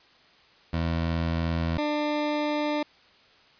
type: tone pair in turn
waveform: 20% pulse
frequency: 82.9 / 298 Hz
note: E2 / D4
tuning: +10 / +25 cents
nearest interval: octave + minor seventh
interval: 2215 cents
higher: second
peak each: -20 dBFS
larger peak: neither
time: 0.73-1.78 / 1.78-2.83 s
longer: neither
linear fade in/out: 5 ms
effects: white hiss -57 dBFS RMS until 3.59 s + resampled to 11025 Hz